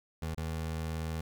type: tone with dropouts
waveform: 25% pulse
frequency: 80.3 Hz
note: E2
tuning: 45 cents flat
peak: -30 dBFS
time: 0.22-1.21 s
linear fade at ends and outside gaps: 5 ms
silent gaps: 0.347-0.375 s
effects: 12-bit

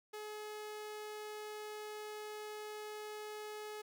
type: tone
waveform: sawtooth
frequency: 424.2 Hz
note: G#4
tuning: 37 cents sharp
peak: -40 dBFS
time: 0.13-3.82 s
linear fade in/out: 10 ms
effects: none

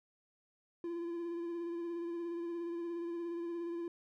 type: tone with vibrato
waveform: triangle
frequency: 340.9 Hz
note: F4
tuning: 42 cents flat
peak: -35 dBFS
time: 0.84-3.88 s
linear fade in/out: 2 ms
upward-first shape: sine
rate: 17 Hz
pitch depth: 26 cents each way
effects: none

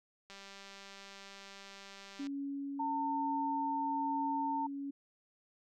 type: click train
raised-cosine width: 0.2 ms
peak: -34 dBFS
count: 389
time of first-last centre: 0.3-2.27 s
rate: 197 Hz
type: tone with tremolo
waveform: sine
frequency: 279.2 Hz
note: C#4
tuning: 13 cents sharp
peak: -36 dBFS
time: 2.19-4.91 s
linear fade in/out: 10 ms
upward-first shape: triangle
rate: 1.1 Hz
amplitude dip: 25%
type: tone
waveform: sine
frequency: 900 Hz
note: A5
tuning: 39 cents sharp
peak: -33 dBFS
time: 2.79-4.67 s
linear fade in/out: 10 ms
effects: none

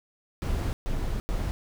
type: noise bursts at uneven times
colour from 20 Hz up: brown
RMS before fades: -28 dBFS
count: 3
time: 0.42-0.73 / 0.86-1.2 / 1.29-1.51 s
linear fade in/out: 0 ms
effects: none

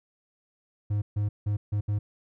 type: tone bursts at uneven times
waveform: triangle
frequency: 103.5 Hz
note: G#2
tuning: 5 cents flat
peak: -22 dBFS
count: 5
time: 0.9-1.02 / 1.16-1.29 / 1.46-1.57 / 1.72-1.81 / 1.88-1.99 s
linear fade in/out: 10 ms
effects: none

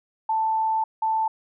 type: tone pair in turn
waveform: sine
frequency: 883 / 883 Hz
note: A5 / A5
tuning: +6 / +6 cents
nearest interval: unison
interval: 0 cents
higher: neither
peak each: -20 / -20 dBFS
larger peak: neither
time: 0.29-0.84 / 1.02-1.28 s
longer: first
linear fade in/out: 5 ms
effects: none

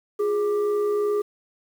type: tone with frequency modulation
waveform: sine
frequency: 415.3 Hz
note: G#4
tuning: in tune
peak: -20 dBFS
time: 0.19-1.22 s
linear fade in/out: 10 ms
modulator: 768 Hz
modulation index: 0.4
effects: 8-bit

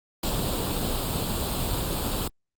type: noise with comb filter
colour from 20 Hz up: pink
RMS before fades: -27 dBFS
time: 0.23-2.28 s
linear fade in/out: 5 ms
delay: 0.25 ms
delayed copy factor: +0.65
effects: Opus 48 kbps

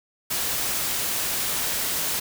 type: noise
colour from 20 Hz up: white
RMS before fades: -26 dBFS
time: 0.3-2.2 s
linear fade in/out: 10 ms
effects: none

